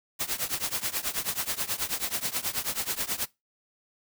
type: noise with tremolo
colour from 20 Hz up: white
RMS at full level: -27 dBFS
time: 0.19-3.26 s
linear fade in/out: 20 ms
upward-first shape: triangle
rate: 9.3 Hz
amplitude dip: 95%
effects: noise-tail reverb RT60 0.2 s tail -21 dB re dry